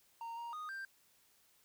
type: tone with pitch steps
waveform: triangle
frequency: 923 / 938 / 1237 / 1576 Hz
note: A#5 / A#5 / D#6 / G6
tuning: -17 / +11 / -10 / +9 cents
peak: -40 dBFS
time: 0.21-0.85 s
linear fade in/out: 2 ms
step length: 160 ms
effects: white hiss -70 dBFS RMS until 1.64 s